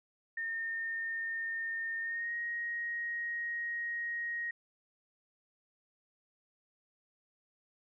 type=tone with pitch glide; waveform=sine; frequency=1824 to 1879.6 Hz; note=A#6 to A#6; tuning=-38 to +14 cents; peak=-34 dBFS; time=0.37-4.51 s; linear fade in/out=5 ms; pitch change=+52 cents; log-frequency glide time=2.01-2.34 s; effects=none